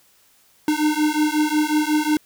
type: beating tone pair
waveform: square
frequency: 301.2 / 306.7 Hz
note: D4 / D#4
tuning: +44 / -25 cents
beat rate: 5.5 Hz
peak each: -21 dBFS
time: 0.68-2.17 s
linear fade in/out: 2 ms
effects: white hiss -57 dBFS RMS until 2.25 s